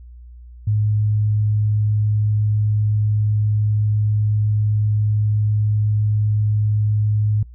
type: tone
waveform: sine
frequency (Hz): 105.8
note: G#2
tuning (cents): +33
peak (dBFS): -15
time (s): 0.67-7.43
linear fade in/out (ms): 5
effects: noise-tail reverb RT60 0.1 s tail -22 dB re dry + added 60 Hz sine -37 dBFS peak until 7.54 s